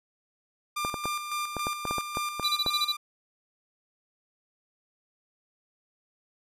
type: tone with tremolo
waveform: sawtooth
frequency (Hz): 1195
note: D6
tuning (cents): +30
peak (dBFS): -25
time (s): 0.76-2.97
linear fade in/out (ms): 10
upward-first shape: square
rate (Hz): 3.6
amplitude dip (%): 50
type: clicks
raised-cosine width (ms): 1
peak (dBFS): -17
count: 11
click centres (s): 0.849 / 0.942 / 1.056 / 1.567 / 1.669 / 1.853 / 1.91 / 1.983 / 2.171 / 2.397 / 2.663
type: tone bursts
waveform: triangle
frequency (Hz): 3951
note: B7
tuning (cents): 0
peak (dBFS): -22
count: 7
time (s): 2.44-2.924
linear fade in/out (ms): 10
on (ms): 46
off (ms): 27
effects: resampled to 32000 Hz